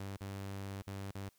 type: tone with dropouts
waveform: sawtooth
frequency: 98.2 Hz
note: G2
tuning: 4 cents sharp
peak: -37 dBFS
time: 0-1.29 s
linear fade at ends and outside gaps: 5 ms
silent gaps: 0.168-0.207 / 0.821-0.871 / 1.113-1.151 s
effects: white hiss -72 dBFS RMS until 1.38 s